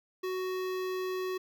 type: tone with notch filter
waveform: square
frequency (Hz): 371.5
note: F#4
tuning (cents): +7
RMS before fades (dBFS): -34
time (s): 0.23-1.38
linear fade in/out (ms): 10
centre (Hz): 8800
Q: 0.97
effects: none